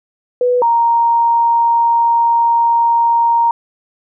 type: tone pair in turn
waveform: sine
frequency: 493.9 / 932.4 Hz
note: B4 / A#5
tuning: 0 / 0 cents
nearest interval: major seventh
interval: 1100 cents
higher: second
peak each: -10 / -9 dBFS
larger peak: second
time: 0.41-0.62 / 0.62-3.51 s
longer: second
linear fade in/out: 2 ms
effects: none